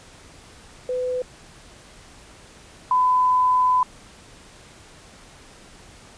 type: tone pair in turn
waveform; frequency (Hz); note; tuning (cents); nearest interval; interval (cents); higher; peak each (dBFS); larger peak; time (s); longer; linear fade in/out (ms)
sine; 503 / 1006; B4 / B5; +32 / +32; octave; 1200; second; -22 / -15; second; 0.89-1.22 / 2.91-3.83; second; 2
effects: pink hiss -47 dBFS RMS until 6.17 s + resampled to 22050 Hz